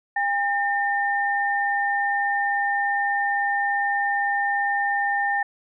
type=tone pair together; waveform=sine; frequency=806 / 1809.4 Hz; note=G5 / A6; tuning=+48 / +48 cents; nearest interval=octave + major second; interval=1400 cents; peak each=-23 dBFS; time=0.16-5.43 s; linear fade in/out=5 ms; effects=none